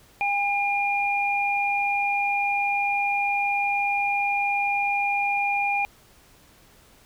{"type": "tone pair together", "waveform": "sine", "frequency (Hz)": [808, 2413], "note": ["G#5", "D7"], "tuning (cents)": [-48, 46], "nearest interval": "octave + perfect fifth", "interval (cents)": 1894, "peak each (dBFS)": -24, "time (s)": [0.21, 5.85], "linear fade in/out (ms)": 0, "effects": ["pink hiss -55 dBFS RMS until 7.05 s"]}